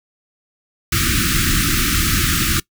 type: band-stop noise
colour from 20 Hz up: pink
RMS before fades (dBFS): -17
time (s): 0.92-2.6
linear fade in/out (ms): 5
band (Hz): 360 to 1200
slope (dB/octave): 96
effects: noise-tail reverb RT60 0.1 s tail -22 dB re dry